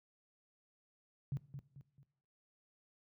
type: tone with echo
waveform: sine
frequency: 138.59 Hz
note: C#3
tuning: in tune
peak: -34 dBFS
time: 1.32-1.37 s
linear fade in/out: 0 ms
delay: 220 ms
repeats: 3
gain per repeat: -8 dB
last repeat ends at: 2.03 s
effects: noise-tail reverb RT60 0.9 s tail -20 dB re dry + high-pass 60 Hz 12 dB/octave